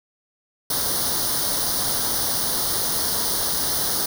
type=noise with comb filter; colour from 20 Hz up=white; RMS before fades=-23 dBFS; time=0.7-4.06 s; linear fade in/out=5 ms; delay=0.2 ms; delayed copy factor=+0.85; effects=none